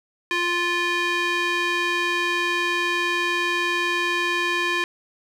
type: tone with band-pass filter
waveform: square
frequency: 349.2 Hz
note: F4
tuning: in tune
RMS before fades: -23 dBFS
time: 0.31-4.84 s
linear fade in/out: 0 ms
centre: 2200 Hz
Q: 1.5
effects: none